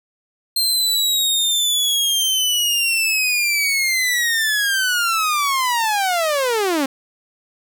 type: linear sweep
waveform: sawtooth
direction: down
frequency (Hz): 4186 to 260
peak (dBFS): -13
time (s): 0.56-6.86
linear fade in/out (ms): 5
effects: none